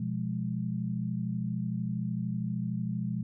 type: chord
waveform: sine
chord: F diminished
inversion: second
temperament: equal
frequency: 123.47 / 174.61 / 207.7 Hz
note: Cb3 / F3 / Ab3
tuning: 0 / 0 / 0 cents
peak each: -34 dBFS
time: 0-3.23 s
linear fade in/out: 5 ms
effects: none